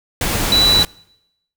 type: tone in noise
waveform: sine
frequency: 3951 Hz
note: B7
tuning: in tune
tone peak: -10 dBFS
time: 0.52-0.83 s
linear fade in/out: 2 ms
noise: pink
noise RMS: -19 dBFS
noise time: 0.21-0.85 s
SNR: +6 dB
effects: noise-tail reverb RT60 0.8 s tail -24 dB re dry